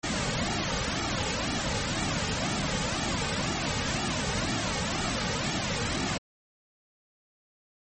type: noise with flanger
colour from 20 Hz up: pink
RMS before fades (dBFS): -29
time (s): 0.03-6.18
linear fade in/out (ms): 10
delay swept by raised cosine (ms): 1.9 to 3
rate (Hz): 2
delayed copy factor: -0.7
effects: MP3 32 kbps